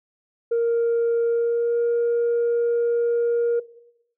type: tone with pitch glide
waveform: sine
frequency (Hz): 466.2 to 471.3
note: A#4 to A#4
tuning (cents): 0 to +19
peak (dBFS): -16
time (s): 0.51-3.6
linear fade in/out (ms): 10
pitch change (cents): +19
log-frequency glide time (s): 1.26-1.77
effects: noise-tail reverb RT60 0.8 s tail -18 dB re dry + tanh soft clip ceiling -16 dBFS